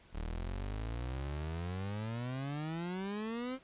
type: exponential sweep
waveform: 30% pulse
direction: up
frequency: 36.33 to 266.6 Hz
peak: -34 dBFS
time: 0.12-3.59 s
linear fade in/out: 50 ms
effects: pink hiss -62 dBFS RMS until 3.63 s + resampled to 8000 Hz